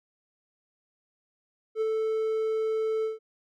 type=tone with ADSR envelope; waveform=triangle; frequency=440 Hz; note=A4; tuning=in tune; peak=-21 dBFS; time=1.75-3.19 s; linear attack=62 ms; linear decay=24 ms; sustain=-2 dB; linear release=150 ms; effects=none